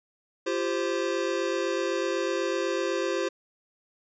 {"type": "chord", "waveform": "square", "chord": "F suspended second", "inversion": "none", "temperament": "equal with one note detuned", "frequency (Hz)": [344, 392, 523.3], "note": ["F4", "G4", "C5"], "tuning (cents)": [-26, 0, 0], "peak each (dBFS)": -31, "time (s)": [0.46, 3.29], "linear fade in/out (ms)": 10, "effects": ["resampled to 16000 Hz"]}